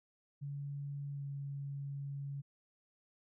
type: tone with pitch glide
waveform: sine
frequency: 141.9 to 140.19 Hz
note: C#3 to C#3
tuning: +41 to +20 cents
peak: -39 dBFS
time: 0.41-2.42 s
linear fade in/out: 20 ms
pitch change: -21 cents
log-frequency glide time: 1.12-1.24 s
effects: none